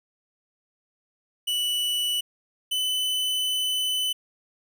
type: tone pair in turn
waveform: 45% pulse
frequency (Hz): 2960 / 3012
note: F#7 / F#7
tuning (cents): 0 / +30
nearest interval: unison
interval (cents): 30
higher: second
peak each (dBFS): -23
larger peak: neither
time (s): 1.47-2.21 / 2.71-4.13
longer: second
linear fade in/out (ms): 10
effects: none